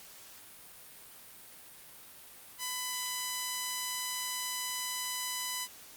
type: tone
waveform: 5% pulse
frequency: 1000 Hz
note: B5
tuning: 21 cents sharp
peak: -22 dBFS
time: 2.58-5.68 s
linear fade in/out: 50 ms
effects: white hiss -52 dBFS RMS until 5.96 s + Opus 48 kbps